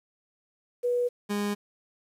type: tone pair in turn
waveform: sine / 30% pulse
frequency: 487.7 / 205.1 Hz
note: B4 / G#3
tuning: -22 / -21 cents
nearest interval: octave + minor third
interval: 1499 cents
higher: first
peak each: -23 / -24 dBFS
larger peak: first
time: 0.83-1.09 / 1.29-1.55 s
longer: neither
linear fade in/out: 20 ms
effects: resampled to 32000 Hz + 9-bit